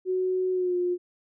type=tone with pitch glide; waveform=sine; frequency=370.5 to 356.2 Hz; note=F#4 to F4; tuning=+2 to +34 cents; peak=-23 dBFS; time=0.05-0.98 s; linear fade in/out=50 ms; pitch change=-68 cents; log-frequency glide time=0.52-0.76 s; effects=none